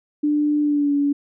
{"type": "tone with pitch glide", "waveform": "sine", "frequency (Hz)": [296.5, 285.4], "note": ["D4", "D4"], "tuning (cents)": [17, -49], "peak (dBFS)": -16, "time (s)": [0.23, 1.13], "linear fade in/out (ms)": 10, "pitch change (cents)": -66, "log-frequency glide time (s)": [0.61, 0.93], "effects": []}